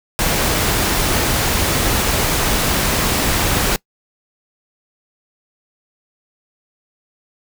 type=noise; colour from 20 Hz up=pink; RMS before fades=-17 dBFS; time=0.19-3.76 s; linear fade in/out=0 ms; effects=noise-tail reverb RT60 0.1 s tail -23 dB re dry